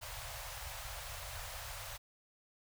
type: band-stop noise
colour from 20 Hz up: pink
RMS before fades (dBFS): -45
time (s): 0.01-1.98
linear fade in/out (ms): 20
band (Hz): 120 to 550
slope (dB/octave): 48
effects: none